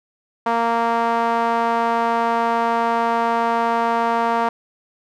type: tone with band-pass filter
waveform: sawtooth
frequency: 231.7 Hz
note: A#3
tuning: 10 cents flat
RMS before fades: -19 dBFS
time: 0.46-4.49 s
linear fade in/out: 5 ms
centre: 920 Hz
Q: 2.3
effects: none